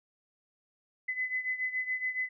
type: beating tone pair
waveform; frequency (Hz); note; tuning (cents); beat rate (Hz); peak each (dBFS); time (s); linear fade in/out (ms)
sine; 2017 / 2024.1; B6 / B6; +36 / +42; 7.1; -32 / -36; 1.08-2.29; 10
effects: none